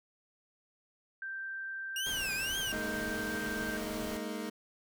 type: tone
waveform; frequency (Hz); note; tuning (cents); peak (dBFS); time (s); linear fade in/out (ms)
sine; 1568; G6; 0; -37; 1.22-3.77; 2
type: tone with vibrato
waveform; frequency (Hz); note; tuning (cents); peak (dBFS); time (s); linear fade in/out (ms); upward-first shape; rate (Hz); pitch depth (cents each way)
sawtooth; 2800; F7; +4; -31; 1.96-2.72; 2; triangle; 2; 270
type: noise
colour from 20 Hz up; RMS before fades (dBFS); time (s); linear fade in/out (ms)
pink; -44; 2.06-4.17; 0
type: chord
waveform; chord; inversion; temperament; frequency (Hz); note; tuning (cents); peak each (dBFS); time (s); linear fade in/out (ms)
25% pulse; Ab suspended second; none; equal with one note detuned; 207.7 / 230.3 / 311.1; Ab3 / Bb3 / Eb4; 0 / -21 / 0; -37; 2.72-4.5; 10
effects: none